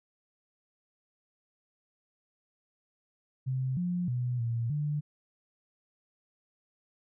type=tone with pitch steps; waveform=sine; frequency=130.3 / 177.6 / 123.6 / 116.5 / 148.1 Hz; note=C3 / F3 / B2 / A#2 / D3; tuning=-7 / +29 / +2 / -1 / +15 cents; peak=-28 dBFS; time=3.46-5.01 s; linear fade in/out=20 ms; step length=310 ms; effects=none